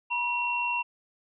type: tone pair together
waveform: sine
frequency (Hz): 965.6 / 2731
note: B5 / F7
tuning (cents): -39 / -39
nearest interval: octave + tritone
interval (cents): 1800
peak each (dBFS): -29 / -28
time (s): 0.1-0.83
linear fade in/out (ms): 20
effects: none